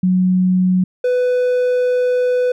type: tone pair in turn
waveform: sine / triangle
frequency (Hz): 183.9 / 498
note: F#3 / B4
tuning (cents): -10 / +14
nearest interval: octave + perfect fourth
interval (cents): 1724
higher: second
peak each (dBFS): -11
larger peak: neither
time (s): 0.03-0.84 / 1.04-2.52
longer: second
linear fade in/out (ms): 5
effects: none